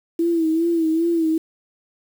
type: tone with vibrato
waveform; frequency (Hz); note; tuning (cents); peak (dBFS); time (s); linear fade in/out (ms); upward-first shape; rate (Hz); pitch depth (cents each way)
sine; 329; E4; -3; -16; 0.19-1.38; 5; sine; 2.5; 64
effects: 7-bit

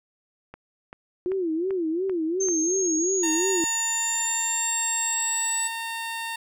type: click train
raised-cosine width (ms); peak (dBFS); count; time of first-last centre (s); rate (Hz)
0.5; -25; 6; 0.54-2.486; 2.57
type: tone with vibrato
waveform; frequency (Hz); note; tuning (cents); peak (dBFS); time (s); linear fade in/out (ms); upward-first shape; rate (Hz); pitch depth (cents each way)
sine; 349.2; F4; 0; -23; 1.26-3.64; 0; sine; 2.8; 180
type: linear sweep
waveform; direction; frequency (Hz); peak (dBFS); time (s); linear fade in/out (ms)
sine; up; 6300 to 7902; -24; 2.4-5.68; 10
type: tone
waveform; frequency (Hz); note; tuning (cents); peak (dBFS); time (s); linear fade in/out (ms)
15% pulse; 913; A#5; -36; -23; 3.23-6.36; 5
effects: none

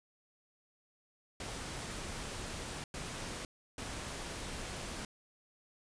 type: noise bursts at uneven times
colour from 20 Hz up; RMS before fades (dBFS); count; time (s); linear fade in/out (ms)
pink; -42; 3; 1.4-2.84 / 2.94-3.45 / 3.78-5.05; 2
effects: resampled to 22050 Hz

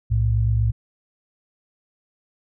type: tone pair together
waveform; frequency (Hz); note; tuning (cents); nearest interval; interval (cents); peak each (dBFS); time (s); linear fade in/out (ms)
sine; 61.65 / 110; B1 / A2; -2 / 0; minor seventh; 1002; -21 / -18; 0.1-0.72; 20
effects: none

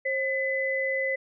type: tone pair together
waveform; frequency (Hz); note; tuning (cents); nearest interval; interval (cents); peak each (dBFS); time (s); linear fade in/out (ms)
sine; 535 / 2011; C5 / B6; +38 / +31; octave + major seventh; 2293; -28 / -27; 0.05-1.16; 10
effects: none

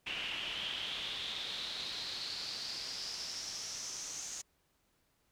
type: noise with band-pass filter sweep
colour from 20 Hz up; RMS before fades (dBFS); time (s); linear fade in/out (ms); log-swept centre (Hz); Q
brown; -41; 0.06-4.42; 10; 2800 to 6600; 5.8
effects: pink hiss -75 dBFS RMS until 5.31 s

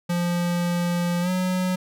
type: tone with pitch glide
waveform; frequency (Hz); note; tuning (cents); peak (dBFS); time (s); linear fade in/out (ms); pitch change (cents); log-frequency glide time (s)
square; 174.3 to 183.81; F3 to F#3; -3 to -11; -22; 0.09-1.76; 10; +92; 1.21-1.3
effects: none

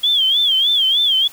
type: tone with vibrato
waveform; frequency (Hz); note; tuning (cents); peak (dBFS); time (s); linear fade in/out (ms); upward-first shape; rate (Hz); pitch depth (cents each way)
sine; 3300; G#7; -12; -12; 0.03-1.28; 10; sine; 3.3; 130
effects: white hiss -41 dBFS RMS until 1.32 s

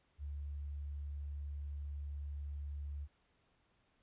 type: tone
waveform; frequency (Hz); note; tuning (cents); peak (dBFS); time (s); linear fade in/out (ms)
sine; 72; D2; -34; -40; 0.18-3.08; 50
effects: pink hiss -75 dBFS RMS until 4.02 s + resampled to 8000 Hz

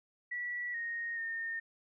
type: tone with pitch steps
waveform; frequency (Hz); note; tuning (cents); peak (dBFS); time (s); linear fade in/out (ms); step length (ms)
sine; 1947 / 1862 / 1828; B6 / A#6 / A#6; -25 / -2 / -34; -35; 0.31-1.6; 10; 430
effects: none

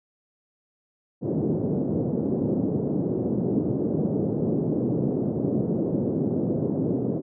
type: band-pass noise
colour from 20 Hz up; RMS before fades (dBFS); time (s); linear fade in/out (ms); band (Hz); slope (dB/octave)
pink; -25; 1.21-7.22; 50; 140 to 450; 24
effects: none

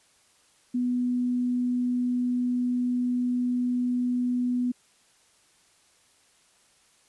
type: tone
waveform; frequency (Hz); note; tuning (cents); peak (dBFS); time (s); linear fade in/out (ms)
sine; 246.9; B3; 0; -23; 0.74-4.72; 10
effects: white hiss -62 dBFS RMS until 7.08 s + resampled to 24000 Hz

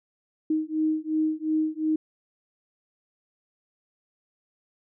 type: beating tone pair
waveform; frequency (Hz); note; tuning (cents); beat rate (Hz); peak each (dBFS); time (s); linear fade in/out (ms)
sine; 311.1 / 313.9; D#4 / D#4; 0 / +15; 2.8; -26; 0.5-1.96; 5
effects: none

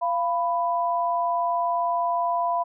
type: tone pair together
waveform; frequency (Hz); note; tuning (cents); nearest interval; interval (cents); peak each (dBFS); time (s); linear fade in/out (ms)
sine; 690.6 / 992; F5 / B5; -20 / +7; tritone; 627; -24; 0.01-2.64; 20
effects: none

